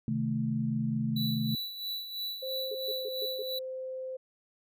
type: chord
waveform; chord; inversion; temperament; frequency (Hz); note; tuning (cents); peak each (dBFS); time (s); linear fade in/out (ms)
sine; A diminished; first; equal; 130.81 / 155.56 / 220; C3 / Eb3 / A3; 0 / 0 / 0; -33 / -35 / -30; 0.08-1.55; 2
type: tone with tremolo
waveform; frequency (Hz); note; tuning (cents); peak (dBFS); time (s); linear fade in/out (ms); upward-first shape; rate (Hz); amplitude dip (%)
square; 3951; B7; 0; -33; 1.16-3.59; 5; sine; 3; 60
type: tone with pitch glide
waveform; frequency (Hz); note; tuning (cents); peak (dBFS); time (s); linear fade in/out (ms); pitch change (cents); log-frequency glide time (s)
sine; 525 to 519; C5 to C5; +6 to -14; -35; 2.42-4.17; 10; -20; 2.81-2.98
type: tone bursts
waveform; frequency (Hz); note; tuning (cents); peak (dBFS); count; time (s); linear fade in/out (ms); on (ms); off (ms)
sine; 426.9; G#4; +48; -35; 5; 2.71-3.425; 5; 39; 130
effects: none